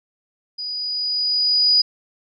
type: tone with level ramp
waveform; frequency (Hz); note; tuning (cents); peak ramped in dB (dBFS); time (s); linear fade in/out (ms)
sine; 4927; D#8; -18; -26 to -11; 0.58-1.82; 10
effects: none